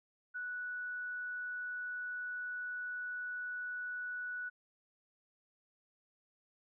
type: tone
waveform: sine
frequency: 1476 Hz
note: F#6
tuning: 5 cents flat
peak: -38 dBFS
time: 0.34-4.5 s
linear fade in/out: 20 ms
effects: none